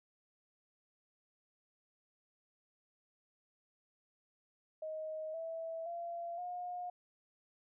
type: tone with pitch steps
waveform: sine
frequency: 627 / 655.1 / 684.5 / 715.3 Hz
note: D#5 / E5 / F5 / F5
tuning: +13 / -11 / -35 / +41 cents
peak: -39 dBFS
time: 4.82-6.9 s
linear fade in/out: 5 ms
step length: 520 ms
effects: none